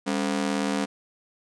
sawtooth ring-modulated tone, 239.7 Hz, A#3, 48 cents sharp, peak -17 dBFS, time 0.06-0.86 s, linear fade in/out 20 ms, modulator 38.9 Hz, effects resampled to 22050 Hz

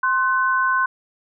sine tone pair together, 1051 / 1508.3 Hz, C6 / F#6, +7 / +33 cents, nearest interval tritone, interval 626 cents, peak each -19 dBFS, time 0.03-0.86 s, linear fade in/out 5 ms, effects none

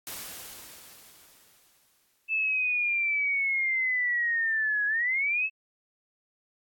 white noise with exponential decay, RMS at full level -37 dBFS, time 0.07-2.6 s, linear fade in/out 0 ms, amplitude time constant 550 ms
sine linear two-way sweep, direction down then up, 2638 to 1661.2 to 2638 Hz, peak -24 dBFS, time 2.28-5.5 s, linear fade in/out 50 ms, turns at 4.86 s
effects AAC 64 kbps

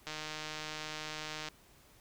click train, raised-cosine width 0.2 ms, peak -23 dBFS, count 219, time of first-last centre 0.07-1.486 s, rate 154 Hz, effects pink hiss -62 dBFS RMS until 2 s

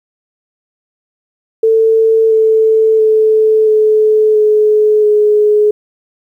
sine tone with pitch steps, 446 / 440.9 / 435.8 / 430.8 / 425.9 / 421 Hz, A4 / A4 / A4 / A4 / G#4 / G#4, +23 / +4 / -17 / -37 / +44 / +24 cents, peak -6 dBFS, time 1.63-5.71 s, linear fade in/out 5 ms, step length 680 ms, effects 8-bit

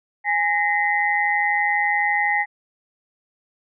sine tone cluster, 827 / 1866 / 2038 Hz, G#5 / A#6 / C7, -8 / +1 / -46 cents, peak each -22 dBFS, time 0.24-2.46 s, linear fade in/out 50 ms, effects none

